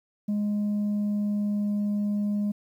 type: tone with pitch glide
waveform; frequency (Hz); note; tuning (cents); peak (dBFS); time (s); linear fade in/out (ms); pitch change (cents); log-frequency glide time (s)
sine; 207.3 to 206.1; G#3 to G#3; -3 to -13; -21; 0.28-2.52; 10; -10; 0.66-1.67
effects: tanh soft clip ceiling -23 dBFS + 10-bit